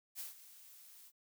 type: noise with ADSR envelope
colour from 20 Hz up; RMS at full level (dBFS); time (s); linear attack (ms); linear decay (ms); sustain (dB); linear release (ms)
blue; -43; 0.15-1.12; 47; 140; -15; 48
effects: none